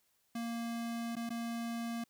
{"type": "tone with dropouts", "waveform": "square", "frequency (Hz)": 232.6, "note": "A#3", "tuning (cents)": -4, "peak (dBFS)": -37, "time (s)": [0.35, 2.04], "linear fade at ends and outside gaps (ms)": 5, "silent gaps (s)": [[1.155, 1.165], [1.293, 1.303]], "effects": ["white hiss -75 dBFS RMS until 2.09 s"]}